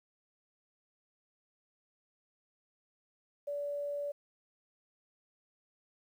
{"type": "tone", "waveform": "sine", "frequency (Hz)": 576, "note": "D5", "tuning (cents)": -34, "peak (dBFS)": -34, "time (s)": [3.47, 4.12], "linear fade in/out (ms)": 10, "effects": ["11-bit"]}